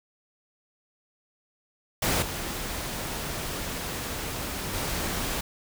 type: noise with level steps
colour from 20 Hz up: pink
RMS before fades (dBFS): -25 / -33 / -30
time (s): 2.02-5.41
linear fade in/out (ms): 5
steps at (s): 2.22 / 4.73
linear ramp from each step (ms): 5
effects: none